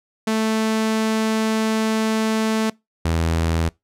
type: tone pair in turn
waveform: sawtooth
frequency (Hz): 220 / 82.23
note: A3 / E2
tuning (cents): 0 / -4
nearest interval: octave + perfect fourth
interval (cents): 1704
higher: first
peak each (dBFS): -14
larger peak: neither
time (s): 0.27-2.7 / 3.05-3.69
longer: first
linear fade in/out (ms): 5
effects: noise-tail reverb RT60 0.2 s tail -24 dB re dry + low-pass 11000 Hz 12 dB/octave